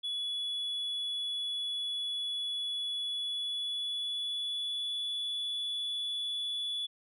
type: tone with pitch glide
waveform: sine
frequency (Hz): 3405 to 3431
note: G#7 to A7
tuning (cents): +42 to -44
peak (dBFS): -30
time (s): 0.03-6.87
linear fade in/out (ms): 20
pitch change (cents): +14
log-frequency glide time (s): 2.96-4.96
effects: tanh soft clip ceiling -31 dBFS